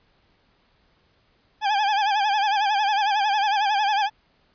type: tone with vibrato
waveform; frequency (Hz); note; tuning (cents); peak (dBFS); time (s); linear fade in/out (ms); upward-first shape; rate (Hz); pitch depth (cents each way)
40% pulse; 823; G#5; -16; -18; 1.61-4.1; 50; sine; 11; 90
effects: pink hiss -63 dBFS RMS until 4.54 s + resampled to 11025 Hz